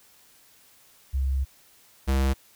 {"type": "tone pair in turn", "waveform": ["sine", "square"], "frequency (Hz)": [67, 67], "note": ["C2", "C2"], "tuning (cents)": [42, 42], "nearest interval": "unison", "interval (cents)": 0, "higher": "neither", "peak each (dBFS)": [-22, -21], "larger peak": "second", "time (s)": [[1.13, 1.45], [2.07, 2.34]], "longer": "first", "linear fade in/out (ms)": 20, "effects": ["white hiss -57 dBFS RMS until 2.55 s"]}